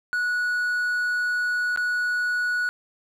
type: tone with dropouts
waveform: triangle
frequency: 1466 Hz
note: F#6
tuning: 16 cents flat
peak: -20 dBFS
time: 0.13-2.69 s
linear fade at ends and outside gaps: 0 ms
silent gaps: 1.761-1.774 s
effects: none